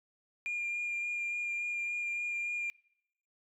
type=tone with vibrato; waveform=sine; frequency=2408 Hz; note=D7; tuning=43 cents sharp; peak=-31 dBFS; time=0.46-2.7 s; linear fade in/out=0 ms; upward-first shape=sine; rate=3.5 Hz; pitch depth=12 cents each way; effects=noise-tail reverb RT60 0.8 s tail -26 dB re dry + tanh soft clip ceiling -30 dBFS